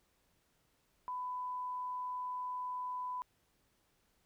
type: tone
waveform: sine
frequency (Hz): 999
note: B5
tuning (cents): +20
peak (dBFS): -37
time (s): 1.08-3.22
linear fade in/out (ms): 0
effects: pink hiss -75 dBFS RMS until 4.25 s